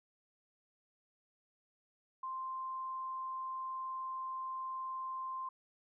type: tone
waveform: sine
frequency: 1046.5 Hz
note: C6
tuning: in tune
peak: -38 dBFS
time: 2.23-5.49 s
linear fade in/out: 5 ms
effects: none